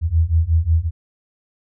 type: beating tone pair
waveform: sine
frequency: 79.1 / 84.6 Hz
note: D#2 / E2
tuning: +29 / +45 cents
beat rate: 5.5 Hz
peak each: -17 / -16 dBFS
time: 0.01-0.91 s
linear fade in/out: 50 ms
effects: none